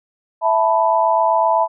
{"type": "chord", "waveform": "sine", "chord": "E suspended fourth", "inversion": "none", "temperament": "equal", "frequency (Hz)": [659.3, 880, 987.8], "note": ["E5", "A5", "B5"], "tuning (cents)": [0, 0, 0], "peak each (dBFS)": -17, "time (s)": [0.41, 1.68], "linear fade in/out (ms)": 50, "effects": []}